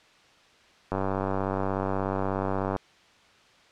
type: click train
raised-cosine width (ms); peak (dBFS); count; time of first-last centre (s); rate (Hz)
1; -14; 179; 0.92-2.763; 96.6
effects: white hiss -57 dBFS RMS until 3.71 s + low-pass 4000 Hz 12 dB/octave